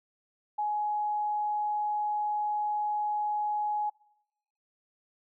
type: tone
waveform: sine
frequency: 839 Hz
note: G#5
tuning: 17 cents sharp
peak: -27 dBFS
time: 0.58-3.9 s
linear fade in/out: 10 ms
effects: noise-tail reverb RT60 0.9 s tail -25 dB re dry